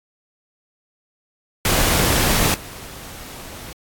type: noise with level steps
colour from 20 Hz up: pink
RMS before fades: -17 / -36 dBFS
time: 1.65-3.73 s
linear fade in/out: 2 ms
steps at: 2.54 s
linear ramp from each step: 2 ms
effects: AAC 64 kbps